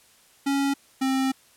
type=tone pair in turn; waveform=square; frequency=277.6 / 265.1 Hz; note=C#4 / C4; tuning=+3 / +23 cents; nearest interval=minor second; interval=80 cents; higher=first; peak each=-22 dBFS; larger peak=neither; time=0.46-0.74 / 1.01-1.32 s; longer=second; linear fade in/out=10 ms; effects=white hiss -57 dBFS RMS until 1.56 s + low-pass 12000 Hz 12 dB/octave